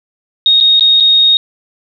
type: tone with dropouts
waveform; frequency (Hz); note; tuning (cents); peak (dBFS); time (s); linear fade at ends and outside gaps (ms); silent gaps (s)
sine; 3729; A#7; 0; -5; 0.46-1.37; 1; 0.602-0.609 / 0.796-0.808 / 1.001-1.006
effects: none